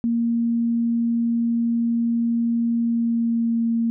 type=tone with pitch glide; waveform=sine; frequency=233.1 to 230.4 Hz; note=A#3 to A#3; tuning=0 to -20 cents; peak=-18 dBFS; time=0.04-3.9 s; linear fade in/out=0 ms; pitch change=-20 cents; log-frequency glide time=2.78-3.67 s; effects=none